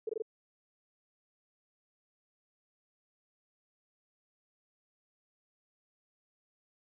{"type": "tone bursts", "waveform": "sine", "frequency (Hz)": 440, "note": "A4", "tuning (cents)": 0, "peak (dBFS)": -31, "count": 4, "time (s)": [0.07, 0.222], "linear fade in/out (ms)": 5, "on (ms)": 23, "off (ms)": 20, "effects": []}